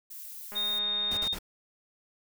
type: noise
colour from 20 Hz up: violet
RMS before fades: -43 dBFS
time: 0.1-0.79 s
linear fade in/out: 10 ms
type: click train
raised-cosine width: 0.5 ms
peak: -30 dBFS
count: 152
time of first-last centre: 0.52-1.249 s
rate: 207 Hz
type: tone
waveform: sine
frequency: 3687 Hz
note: A#7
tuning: 20 cents flat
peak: -27 dBFS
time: 0.55-1.35 s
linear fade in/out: 20 ms
type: noise bursts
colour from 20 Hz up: pink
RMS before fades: -39 dBFS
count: 3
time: 1.11-1.388 s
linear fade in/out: 5 ms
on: 64 ms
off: 43 ms
effects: none